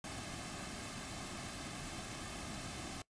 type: noise with comb filter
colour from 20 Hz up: pink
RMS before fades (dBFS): -45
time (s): 0.04-3.02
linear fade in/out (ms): 2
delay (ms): 2.1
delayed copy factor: -0.55
effects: noise-tail reverb RT60 0.1 s tail -20 dB re dry + resampled to 22050 Hz